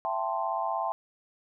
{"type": "chord", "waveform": "sine", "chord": "A minor seventh", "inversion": "second", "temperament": "equal with one note detuned", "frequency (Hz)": [666.9, 784, 880, 1046.5], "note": ["E5", "G5", "A5", "C6"], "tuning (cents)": [20, 0, 0, 0], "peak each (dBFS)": -33, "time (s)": [0.05, 0.92], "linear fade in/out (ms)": 0, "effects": []}